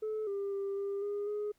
sine tone with pitch steps, 432.5 / 398.3 / 395.5 / 398.5 / 408.8 / 417.2 Hz, A4 / G4 / G4 / G4 / G#4 / G#4, -30 / +28 / +15 / +28 / -27 / +8 cents, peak -31 dBFS, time 0.02-1.52 s, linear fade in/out 10 ms, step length 250 ms, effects tanh soft clip ceiling -31 dBFS + pink hiss -73 dBFS RMS until 1.58 s

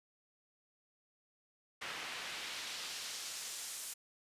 pink noise with band-pass filter sweep, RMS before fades -44 dBFS, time 1.81-3.94 s, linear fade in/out 10 ms, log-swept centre 2000 to 9100 Hz, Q 0.91, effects resampled to 32000 Hz

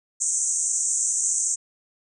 pink band-pass noise, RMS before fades -24 dBFS, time 0.2-1.56 s, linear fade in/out 20 ms, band 6200 to 8600 Hz, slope 96 dB/octave, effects none

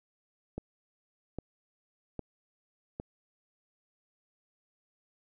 click train, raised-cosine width 2 ms, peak -23 dBFS, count 4, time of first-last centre 0.58-2.999 s, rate 1.24 Hz, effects none

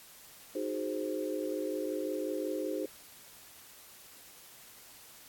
sine chord, Ab dominant seventh, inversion second, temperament equal with one note detuned, 309.5 / 370 / 415.3 / 523.3 Hz, Eb4 / Gb4 / Ab4 / C5, -9 / 0 / 0 / 0 cents, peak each -37 / -39 / -38 / -37 dBFS, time 0.55-2.86 s, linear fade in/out 5 ms, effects white hiss -54 dBFS RMS until 5.28 s + AAC 64 kbps

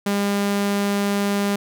sawtooth tone, 201.6 Hz, G3, 49 cents sharp, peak -15 dBFS, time 0.06-1.56 s, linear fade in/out 5 ms, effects none

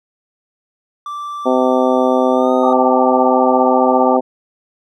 triangle tone with pitch glide, 1171 to 1239.2 Hz, D6 to D#6, -5 to -7 cents, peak -21 dBFS, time 1.06-2.73 s, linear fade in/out 2 ms, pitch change +98 cents, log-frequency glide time 2.32-2.52 s
harmonic tone, 128.2 Hz, C3, 35 cents flat, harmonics 2 / 3 / 4 / 5 / 6 / 7, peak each -16 / -19 / -16 / -18 / -21 / -22 dBFS, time 1.45-4.21 s, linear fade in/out 20 ms
sine chord, G suspended second, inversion none, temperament equal, 784 / 880 / 1174.7 Hz, G5 / A5 / D6, 0 / 0 / 0 cents, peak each -18 / -20 / -20 dBFS, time 2.63-4.17 s, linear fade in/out 5 ms
effects none

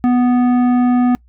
triangle tone with tanh clipping, 246.9 Hz, B3, in tune, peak -12 dBFS, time 0.04-1.15 s, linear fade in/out 0 ms, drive 16 dB, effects noise-tail reverb RT60 0.1 s tail -25 dB re dry + added 60 Hz sine -46 dBFS peak until 1.28 s

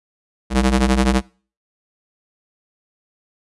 sawtooth ring-modulated tone, 129.1 Hz, C3, 23 cents flat, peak -7 dBFS, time 0.5-1.22 s, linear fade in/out 50 ms, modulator 70.5 Hz, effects noise-tail reverb RT60 0.4 s tail -24 dB re dry + resampled to 24000 Hz

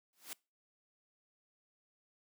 white noise with exponential growth, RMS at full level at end -41 dBFS, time 0.13-0.33 s, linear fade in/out 0 ms, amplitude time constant 42 ms, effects noise-tail reverb RT60 0.3 s tail -25 dB re dry + high-pass 200 Hz 12 dB/octave

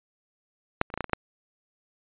clicks, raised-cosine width 0.5 ms, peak -6 / -29 / -16 / -16 / -11 / -16 / -28 / -6 dBFS, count 8, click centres 0.814 / 0.902 / 0.94 / 0.976 / 1.007 / 1.043 / 1.096 / 1.133 s, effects resampled to 8000 Hz

